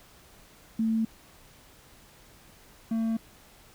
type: tone pair in turn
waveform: sine / triangle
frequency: 223.2 / 225.3 Hz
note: A3 / A3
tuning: +25 / +41 cents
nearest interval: unison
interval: 16 cents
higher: second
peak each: -23 dBFS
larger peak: neither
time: 0.79-1.05 / 2.91-3.17 s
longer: neither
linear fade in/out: 5 ms
effects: pink hiss -55 dBFS RMS until 3.74 s